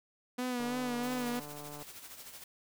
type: tone with vibrato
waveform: sawtooth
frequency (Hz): 246.2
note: B3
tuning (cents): -5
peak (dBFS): -29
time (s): 0.38-1.4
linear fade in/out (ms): 10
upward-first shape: sine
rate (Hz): 3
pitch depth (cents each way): 44
type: click train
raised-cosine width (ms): 1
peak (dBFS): -34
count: 181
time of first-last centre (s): 0.6-1.824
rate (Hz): 147
type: noise with tremolo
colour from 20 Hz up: white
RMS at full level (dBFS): -47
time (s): 1.03-2.44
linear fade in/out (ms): 5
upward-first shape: sine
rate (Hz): 13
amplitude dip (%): 55
effects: none